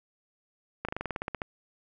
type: slowing click train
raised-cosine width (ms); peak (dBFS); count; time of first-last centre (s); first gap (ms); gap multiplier
0.5; -17; 12; 0.85-1.418; 36; 1.07
effects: none